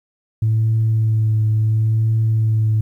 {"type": "tone with vibrato", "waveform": "sine", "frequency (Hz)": 110, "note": "A2", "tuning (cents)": 0, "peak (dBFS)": -12, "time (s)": [0.42, 2.81], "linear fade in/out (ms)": 5, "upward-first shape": "triangle", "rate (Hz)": 0.72, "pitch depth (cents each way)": 25, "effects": ["tanh soft clip ceiling -10 dBFS", "9-bit"]}